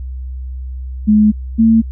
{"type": "tone pair in turn", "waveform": "sine", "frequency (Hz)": [212.3, 224.9], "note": ["G#3", "A3"], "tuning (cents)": [38, 38], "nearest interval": "minor second", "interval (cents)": 100, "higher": "second", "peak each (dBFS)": -6, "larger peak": "neither", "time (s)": [[1.07, 1.32], [1.58, 1.82]], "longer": "first", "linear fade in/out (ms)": 20, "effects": ["added 64 Hz sine -22 dBFS peak until 1.91 s"]}